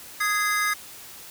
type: chord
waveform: square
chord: Ab major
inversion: second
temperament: equal with one note detuned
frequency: 1244.5 / 1661.2 / 2068 Hz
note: Eb6 / Ab6 / C7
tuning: 0 / 0 / -21 cents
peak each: -27 dBFS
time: 0.2-0.74 s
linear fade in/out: 10 ms
effects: white hiss -43 dBFS RMS until 1.3 s